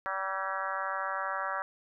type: harmonic tone with a mistuned harmonic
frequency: 192.4 Hz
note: G3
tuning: 32 cents flat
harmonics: 3 / 4 / 5 / 6 / 7 / 8 / 9 / 10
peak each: -40 / -40 / -39 / -37 / -37 / -41 / -40 / -45 dBFS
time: 0.06-1.62 s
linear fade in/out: 0 ms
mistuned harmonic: 9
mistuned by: -62 cents
effects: none